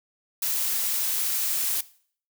blue noise, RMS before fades -26 dBFS, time 0.42-1.81 s, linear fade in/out 5 ms, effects noise-tail reverb RT60 0.5 s tail -18 dB re dry

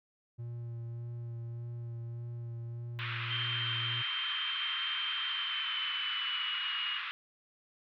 triangle tone with vibrato, 117.8 Hz, A#2, 19 cents sharp, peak -36 dBFS, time 0.38-4.03 s, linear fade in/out 20 ms, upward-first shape sine, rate 1.7 Hz, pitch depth 15 cents each way
white band-pass noise, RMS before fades -39 dBFS, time 2.99-7.11 s, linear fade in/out 0 ms, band 1100 to 3300 Hz, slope 48 dB/octave
sine tone with pitch glide, 3136 to 2876 Hz, G7 to F#7, 0 to -50 cents, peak -34 dBFS, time 3.3-6.99 s, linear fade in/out 20 ms, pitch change -150 cents, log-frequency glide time 5.27-6.75 s
effects none

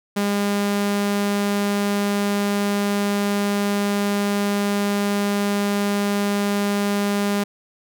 sawtooth tone, 202.8 Hz, G#3, 41 cents flat, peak -15 dBFS, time 0.16-7.44 s, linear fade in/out 10 ms, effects none

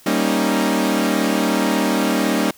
sawtooth chord, Eb dominant seventh, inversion first, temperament equal with one note detuned, 196 / 233.1 / 274.8 / 311.1 Hz, G3 / Bb3 / Db4 / Eb4, 0 / 0 / -15 / 0 cents, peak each -18 dBFS, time 0.06-2.51 s, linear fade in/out 5 ms, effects white hiss -48 dBFS RMS until 2.57 s

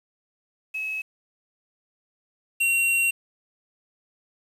sine / square tone pair in turn, 2574 / 2744 Hz, E7 / F7, -42 / -31 cents, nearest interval minor second, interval 111 cents, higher second, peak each -27 / -20 dBFS, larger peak second, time 0.74-1.02 / 2.6-3.11 s, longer second, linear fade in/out 10 ms, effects resampled to 32000 Hz + 8-bit

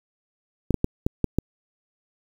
clicks, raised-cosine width 3 ms, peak -7 dBFS, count 6, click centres 0.707 / 0.743 / 0.844 / 1.065 / 1.243 / 1.386 s, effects 7-bit

